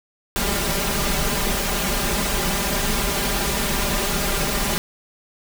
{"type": "noise with comb filter", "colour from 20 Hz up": "pink", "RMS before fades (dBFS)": -22, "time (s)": [0.36, 4.78], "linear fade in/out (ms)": 0, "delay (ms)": 5, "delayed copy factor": 0.9, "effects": []}